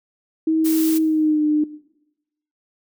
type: tone with pitch glide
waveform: sine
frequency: 318.9 to 301.9 Hz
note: D#4 to D4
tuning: +43 to +48 cents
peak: -15 dBFS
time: 0.47-1.64 s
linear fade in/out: 5 ms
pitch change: -95 cents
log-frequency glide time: 0.97-1.44 s
type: noise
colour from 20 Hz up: blue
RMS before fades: -28 dBFS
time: 0.64-0.99 s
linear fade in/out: 20 ms
effects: noise-tail reverb RT60 0.9 s tail -18 dB re dry